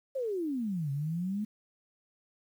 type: exponential two-way sweep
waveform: sine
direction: down then up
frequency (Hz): 554.4 to 136.1 to 217.3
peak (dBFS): -30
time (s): 0.15-1.45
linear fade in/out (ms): 10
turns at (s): 0.91
effects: 10-bit